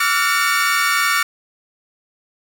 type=tone cluster; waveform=40% pulse; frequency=1155 / 1358 / 1438 / 1816 / 2247 Hz; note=D6 / F6 / F#6 / A#6 / C#7; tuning=-29 / -49 / -50 / -46 / +23 cents; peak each=-21 dBFS; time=0-1.23 s; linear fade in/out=5 ms; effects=none